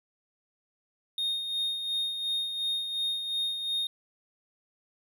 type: tone with tremolo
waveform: triangle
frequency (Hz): 3697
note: A#7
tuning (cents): -15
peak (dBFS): -25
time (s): 1.18-3.87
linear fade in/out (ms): 2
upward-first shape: sine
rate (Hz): 2.8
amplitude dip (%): 50
effects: none